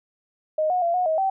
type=tone with pitch steps; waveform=sine; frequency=621 / 727 / 683 / 727 / 635 / 771 Hz; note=D#5 / F#5 / F5 / F#5 / D#5 / G5; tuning=-3 / -31 / -39 / -31 / +35 / -29 cents; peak=-19 dBFS; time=0.58-1.3 s; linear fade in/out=5 ms; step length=120 ms; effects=none